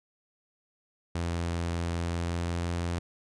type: tone with pitch glide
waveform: sawtooth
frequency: 85.1 to 86.04 Hz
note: F2 to F2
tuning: -44 to -25 cents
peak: -25 dBFS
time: 1.15-2.99 s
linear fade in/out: 5 ms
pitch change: +19 cents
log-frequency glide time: 1.98-2.64 s
effects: resampled to 22050 Hz